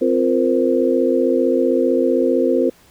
harmonic tone with a mistuned harmonic, 86.6 Hz, F2, 14 cents flat, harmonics 3 / 4 / 5 / 6, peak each -19 / -19 / -19 / -19 dBFS, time 0.01-2.7 s, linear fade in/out 10 ms, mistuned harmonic 5, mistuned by +120 cents, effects pink hiss -51 dBFS RMS until 2.9 s

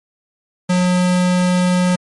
square tone, 180.6 Hz, F#3, 42 cents flat, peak -13 dBFS, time 0.69-1.96 s, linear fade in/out 10 ms, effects MP3 48 kbps

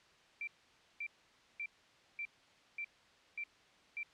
sine tone bursts, 2349 Hz, D7, in tune, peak -38 dBFS, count 7, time 0.41-4.031 s, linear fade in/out 2 ms, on 63 ms, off 530 ms, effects white hiss -65 dBFS RMS until 4.13 s + low-pass 4000 Hz 12 dB/octave

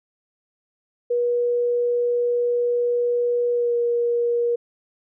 sine tone with pitch glide, 482.3 to 475.1 Hz, B4 to A#4, -41 to +33 cents, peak -18 dBFS, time 1.1-4.56 s, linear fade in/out 10 ms, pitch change -26 cents, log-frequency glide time 3.52-3.75 s, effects none

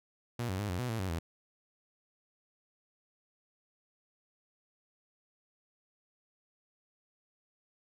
sawtooth tone with pitch steps, 119.5 / 94 / 103.6 / 89.3 / 124.4 / 112.5 / 94.1 / 82.5 Hz, A#2 / F#2 / G#2 / F2 / B2 / A2 / F#2 / E2, +43 / +28 / -4 / +39 / +13 / +39 / +30 / +2 cents, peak -29 dBFS, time 0.39-1.19 s, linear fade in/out 5 ms, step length 100 ms, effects none

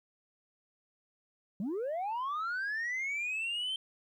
sine linear sweep, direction up, 176.3 to 3136 Hz, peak -30 dBFS, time 1.6-3.76 s, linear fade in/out 2 ms, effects tanh soft clip ceiling -31 dBFS + 12-bit

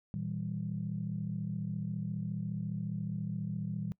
sine chord, E diminished, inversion second, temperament equal with one note detuned, 116.54 / 161.52 / 196 Hz, Bb2 / E3 / G3, 0 / -35 / 0 cents, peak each -39 / -37 / -38 dBFS, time 0.14-3.92 s, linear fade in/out 0 ms, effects noise-tail reverb RT60 0.1 s tail -24 dB re dry + tanh soft clip ceiling -24 dBFS

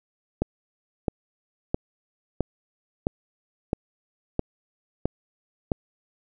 click train, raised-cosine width 2 ms, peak -9 dBFS, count 9, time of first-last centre 0.42-5.718 s, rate 1.51 Hz, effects none

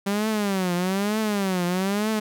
sawtooth tone with vibrato, 196 Hz, G3, in tune, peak -18 dBFS, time 0.06-2.2 s, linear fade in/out 10 ms, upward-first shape triangle, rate 1.1 Hz, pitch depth 210 cents each way, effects none

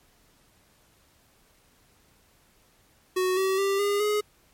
square tone with pitch steps, 370 / 381.7 / 393.8 / 406.3 / 419.2 Hz, F#4 / G4 / G4 / G#4 / G#4, 0 / -46 / +8 / -38 / +16 cents, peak -23 dBFS, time 3.16-4.21 s, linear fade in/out 10 ms, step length 210 ms, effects pink hiss -62 dBFS RMS until 4.53 s + MP3 64 kbps

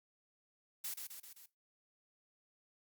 blue noise with echo, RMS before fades -41 dBFS, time 0.84-0.94 s, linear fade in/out 5 ms, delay 130 ms, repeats 4, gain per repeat -4 dB, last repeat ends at 1.46 s, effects noise-tail reverb RT60 0.2 s tail -18 dB re dry + Opus 48 kbps

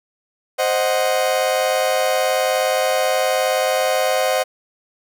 40% pulse chord, C diminished, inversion none, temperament equal, 523.3 / 622.3 / 740 Hz, C5 / Eb5 / Gb5, 0 / 0 / 0 cents, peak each -19 / -20 / -21 dBFS, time 0.58-4.44 s, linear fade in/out 20 ms, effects none

